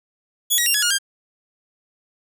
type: tone with pitch steps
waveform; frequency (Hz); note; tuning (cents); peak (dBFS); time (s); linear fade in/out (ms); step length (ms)
10% pulse; 3386 / 1906 / 2778 / 1684 / 1430 / 1602; G#7 / A#6 / F7 / G#6 / F6 / G6; +33 / +38 / -10 / +24 / +41 / +37; -8; 0.5-0.986; 20; 81
effects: none